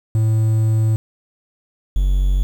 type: tone pair in turn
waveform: triangle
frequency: 110 / 46.98 Hz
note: A2 / F#1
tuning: 0 / +27 cents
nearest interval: octave + minor third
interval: 1473 cents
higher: first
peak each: -11 / -11 dBFS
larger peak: neither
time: 0.15-0.96 / 1.96-2.43 s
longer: first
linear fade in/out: 0 ms
effects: 7-bit